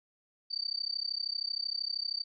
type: tone with amplitude modulation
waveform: sine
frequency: 4607 Hz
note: D8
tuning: 34 cents flat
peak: -28 dBFS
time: 0.5-2.24 s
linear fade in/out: 20 ms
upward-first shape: sine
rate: 32.9 Hz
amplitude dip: 100%
effects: none